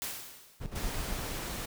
white noise with exponential decay, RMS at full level -35 dBFS, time 0.02-0.85 s, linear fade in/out 0 ms, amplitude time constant 180 ms
brown noise with tremolo, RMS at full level -35 dBFS, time 0.6-1.32 s, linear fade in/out 20 ms, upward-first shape square, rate 8.5 Hz, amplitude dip 65%
pink noise, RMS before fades -38 dBFS, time 0.75-1.66 s, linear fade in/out 10 ms
effects none

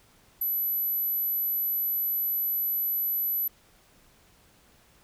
sine tone, 11950 Hz, F#9, 16 cents sharp, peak -25 dBFS, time 0.41-3.48 s, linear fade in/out 5 ms, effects pink hiss -60 dBFS RMS until 5.03 s

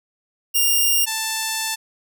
5% pulse tone pair in turn, 2806 / 883.8 Hz, F7 / A5, +8 / +7 cents, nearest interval octave + minor sixth, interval 2001 cents, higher first, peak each -6 / -10 dBFS, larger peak first, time 0.54-1.06 / 1.06-1.76 s, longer second, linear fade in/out 20 ms, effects none

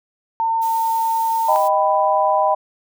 sine tone, 905 Hz, A5, 48 cents sharp, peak -16 dBFS, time 0.4-1.56 s, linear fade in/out 0 ms
blue noise, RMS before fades -35 dBFS, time 0.61-1.69 s, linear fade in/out 20 ms
sine chord, Eb augmented, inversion none, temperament equal with one note detuned, 622.3 / 784 / 992.9 Hz, Eb5 / G5 / B5, 0 / 0 / +9 cents, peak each -18 dBFS, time 1.48-2.55 s, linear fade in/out 10 ms
effects none

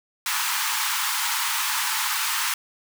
pink high-pass noise, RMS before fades -25 dBFS, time 0.26-2.54 s, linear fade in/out 2 ms, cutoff 850 Hz, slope 96 dB/octave, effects none

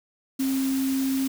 sine tone in noise, 267.1 Hz, C4, 36 cents sharp, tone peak -22 dBFS, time 0.39-1.28 s, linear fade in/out 10 ms, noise white, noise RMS -36 dBFS, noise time 0.39-1.28 s, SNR +11 dB, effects none

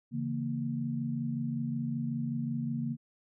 sine chord, A# diminished, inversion first, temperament equal with one note detuned, 139.47 / 164.81 / 233.1 Hz, C#3 / E3 / A#3, +11 / 0 / 0 cents, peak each -35 / -39 / -33 dBFS, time 0.11-2.97 s, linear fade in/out 50 ms, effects none

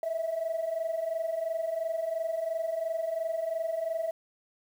sine tone pair together, 636.4 / 659.3 Hz, D#5 / E5, +39 / 0 cents, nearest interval minor second, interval 61 cents, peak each -33 / -29 dBFS, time 0.03-4.11 s, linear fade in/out 2 ms, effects tanh soft clip ceiling -24 dBFS + 9-bit

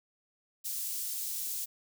white high-pass noise, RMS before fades -36 dBFS, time 0.64-1.66 s, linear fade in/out 20 ms, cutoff 5800 Hz, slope 12 dB/octave, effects none

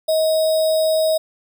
sine tone with sample-and-hold, 634 Hz, D#5, 32 cents sharp, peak -14 dBFS, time 0.08-1.18 s, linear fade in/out 10 ms, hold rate 4410 Hz, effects none

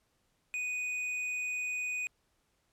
sine tone with hard clipping, 2484 Hz, D#7, 3 cents flat, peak -34 dBFS, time 0.54-2.07 s, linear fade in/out 0 ms, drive 6 dB, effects pink hiss -75 dBFS RMS until 2.72 s + low-pass 12000 Hz 12 dB/octave

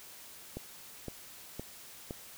click train, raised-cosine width 2 ms, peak -25 dBFS, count 4, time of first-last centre 0.57-2.108 s, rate 1.95 Hz, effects white hiss -51 dBFS RMS until 2.37 s

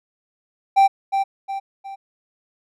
triangle tone with echo, 783 Hz, G5, 2 cents flat, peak -8 dBFS, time 0.76-0.88 s, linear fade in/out 20 ms, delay 360 ms, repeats 3, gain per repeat -7 dB, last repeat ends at 1.96 s, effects none

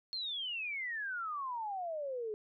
sine exponential sweep, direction down, 4300 to 415.3 Hz, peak -36 dBFS, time 0.13-2.34 s, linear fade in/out 0 ms, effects none

